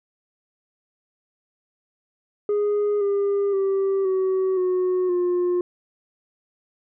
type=tone with pitch steps; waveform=sine; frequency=413.5 / 401.3 / 389.4 / 377.9 / 366.7 / 355.8 Hz; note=G#4 / G4 / G4 / F#4 / F#4 / F4; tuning=-8 / +41 / -12 / +37 / -15 / +32 cents; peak=-16 dBFS; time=2.49-5.61 s; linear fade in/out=2 ms; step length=520 ms; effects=tanh soft clip ceiling -18 dBFS